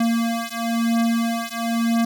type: beating tone pair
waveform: square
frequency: 230.3 / 231.3 Hz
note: A#3 / A#3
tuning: -21 / -13 cents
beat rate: 1 Hz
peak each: -23 dBFS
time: 0-2.05 s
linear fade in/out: 5 ms
effects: none